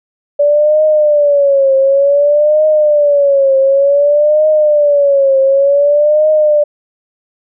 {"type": "tone with vibrato", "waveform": "sine", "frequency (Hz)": 576, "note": "D5", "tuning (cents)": -34, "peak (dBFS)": -6, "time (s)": [0.39, 6.64], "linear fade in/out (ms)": 10, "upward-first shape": "triangle", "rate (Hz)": 0.55, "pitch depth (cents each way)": 130, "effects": []}